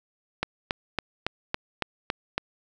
click train, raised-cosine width 0.3 ms, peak -9 dBFS, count 8, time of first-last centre 0.43-2.38 s, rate 3.59 Hz, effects none

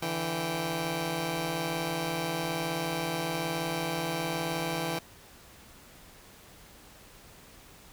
10% pulse tone cluster, 146.4 / 165.3 / 780 Hz, D3 / E3 / G5, -5 / +5 / -9 cents, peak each -31 / -23 / -29 dBFS, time 0.02-4.99 s, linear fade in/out 5 ms, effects pink hiss -53 dBFS RMS until 7.92 s

